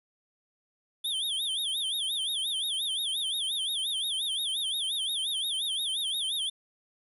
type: tone with vibrato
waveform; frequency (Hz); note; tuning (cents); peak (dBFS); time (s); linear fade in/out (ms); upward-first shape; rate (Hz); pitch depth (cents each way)
square; 3399; G#7; +39; -29; 1.04-6.5; 10; sine; 5.7; 180
effects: resampled to 32000 Hz + 11-bit